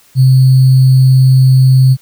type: tone with sample-and-hold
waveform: sine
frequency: 130.81 Hz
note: C3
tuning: in tune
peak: -3 dBFS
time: 0.15-1.97 s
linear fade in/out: 50 ms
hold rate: 4410 Hz
effects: white hiss -47 dBFS RMS until 2.01 s